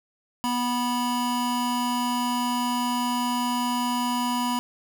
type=tone pair together; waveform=square; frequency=245 / 980 Hz; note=B3 / B5; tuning=-14 / -14 cents; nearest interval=2 octaves; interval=2400 cents; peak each=-27 dBFS; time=0.44-4.59 s; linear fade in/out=0 ms; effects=none